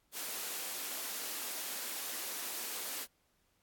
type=high-pass noise; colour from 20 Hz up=white; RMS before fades=-40 dBFS; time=0.12-3.07 s; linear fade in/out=50 ms; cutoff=230 Hz; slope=24 dB/octave; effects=pink hiss -75 dBFS RMS until 3.62 s + AAC 64 kbps